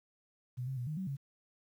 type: tone with pitch steps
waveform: sine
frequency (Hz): 124.8 / 133.1 / 122.6 / 153.7 / 189.2 / 138.4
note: B2 / C3 / B2 / D#3 / F#3 / C#3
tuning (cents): +19 / +30 / -12 / -21 / +39 / -2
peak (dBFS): -35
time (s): 0.57-1.17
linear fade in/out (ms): 20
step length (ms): 100
effects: 11-bit